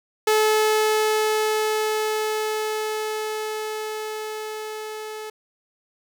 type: tone with level ramp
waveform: sawtooth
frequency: 431.5 Hz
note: A4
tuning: 34 cents flat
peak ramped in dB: -12 to -28 dBFS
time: 0.27-5.3 s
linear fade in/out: 5 ms
effects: none